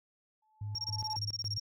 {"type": "tone with exponential growth", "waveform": "sine", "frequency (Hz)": 866, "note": "A5", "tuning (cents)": -28, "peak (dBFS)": -33, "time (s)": [0.42, 1.16], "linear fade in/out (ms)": 5, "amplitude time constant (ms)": 160}
{"type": "tone with tremolo", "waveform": "sine", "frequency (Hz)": 104, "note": "G#2", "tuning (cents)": 3, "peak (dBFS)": -35, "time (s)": [0.61, 1.58], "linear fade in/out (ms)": 5, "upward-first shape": "square", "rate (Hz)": 3.6, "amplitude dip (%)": 75}
{"type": "tone bursts", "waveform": "sine", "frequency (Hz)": 5560, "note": "F8", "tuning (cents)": -9, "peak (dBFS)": -32, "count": 15, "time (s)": [0.75, 1.598], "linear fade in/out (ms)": 5, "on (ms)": 36, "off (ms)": 22}
{"effects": ["tanh soft clip ceiling -27 dBFS"]}